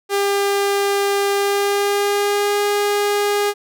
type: tone with pitch glide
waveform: sawtooth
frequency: 400.4 to 409.8 Hz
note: G4 to G#4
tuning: +37 to -23 cents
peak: -12 dBFS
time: 0.09-3.54 s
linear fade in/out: 50 ms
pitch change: +40 cents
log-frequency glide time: 1.33-2.62 s
effects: none